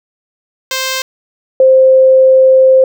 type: tone pair in turn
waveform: 5% pulse / sine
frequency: 524 / 524 Hz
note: C5 / C5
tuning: +2 / +2 cents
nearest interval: unison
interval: 0 cents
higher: neither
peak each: -3 dBFS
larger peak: neither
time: 0.71-1.02 / 1.6-2.84 s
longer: second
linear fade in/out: 2 ms
effects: none